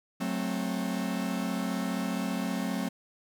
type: chord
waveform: 45% pulse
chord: F# diminished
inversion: none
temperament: equal with one note detuned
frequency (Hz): 185 / 220 / 264.1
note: F#3 / A3 / C4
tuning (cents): 0 / 0 / +16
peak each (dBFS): -33 / -34 / -34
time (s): 0.2-2.89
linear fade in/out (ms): 10
effects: none